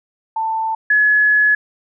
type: tone pair in turn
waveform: sine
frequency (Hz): 889 / 1698.2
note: A5 / G#6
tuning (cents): +18 / +38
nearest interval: major seventh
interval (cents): 1120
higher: second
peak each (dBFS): -17 / -10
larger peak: second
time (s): 0.36-0.75 / 0.9-1.55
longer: second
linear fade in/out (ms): 5
effects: none